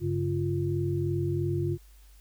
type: tone cluster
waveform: sine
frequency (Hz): 98 / 141 / 347.5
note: G2 / C#3 / F4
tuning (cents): 0 / +30 / -9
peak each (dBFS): -30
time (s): 0-1.78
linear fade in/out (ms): 50
effects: added 50 Hz sine -51 dBFS peak until 2.2 s + white hiss -62 dBFS RMS until 2.2 s